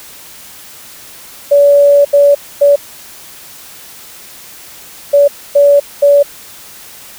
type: tone bursts at uneven times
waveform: sine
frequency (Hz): 571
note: D5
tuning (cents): -49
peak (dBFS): -3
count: 6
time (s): 1.51-2.05 / 2.13-2.35 / 2.61-2.76 / 5.13-5.28 / 5.55-5.8 / 6.02-6.23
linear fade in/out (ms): 10
effects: white hiss -34 dBFS RMS until 7.18 s